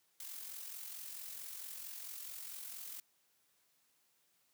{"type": "noise with amplitude modulation", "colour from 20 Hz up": "blue", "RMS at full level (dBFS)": -45, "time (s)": [0.2, 3], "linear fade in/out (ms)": 2, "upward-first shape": "sine", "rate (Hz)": 44.5, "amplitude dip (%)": 50, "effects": ["white hiss -75 dBFS RMS until 4.53 s", "high-pass 100 Hz 12 dB/octave"]}